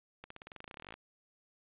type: accelerating click train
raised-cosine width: 0.3 ms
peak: -30 dBFS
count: 21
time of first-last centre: 0.24-0.94 s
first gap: 64 ms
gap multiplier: 0.93
effects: resampled to 8000 Hz + 11-bit